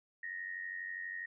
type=tone with amplitude modulation; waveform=sine; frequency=1864.7 Hz; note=A#6; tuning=in tune; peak=-36 dBFS; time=0.23-1.26 s; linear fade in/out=5 ms; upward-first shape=sine; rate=92.3 Hz; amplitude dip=70%; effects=none